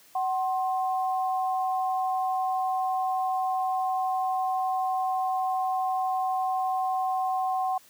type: tone pair together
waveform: sine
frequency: 752 / 1059.5 Hz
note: F#5 / C6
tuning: +28 / +21 cents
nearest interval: tritone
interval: 593 cents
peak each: -25 / -32 dBFS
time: 0.15-7.78 s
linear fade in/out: 5 ms
effects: white hiss -56 dBFS RMS until 7.89 s + high-pass 100 Hz 12 dB/octave